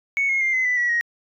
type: tone with pitch steps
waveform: sine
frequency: 2217 / 2158 / 2100 / 2044 / 1988.9 / 1935.6 / 1883.8 Hz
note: C#7 / C#7 / C7 / C7 / B6 / B6 / A#6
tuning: 0 / -47 / +6 / -41 / +12 / -35 / +18 cents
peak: -17 dBFS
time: 0.17-1.01 s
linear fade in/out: 0 ms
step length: 120 ms
effects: tanh soft clip ceiling -14 dBFS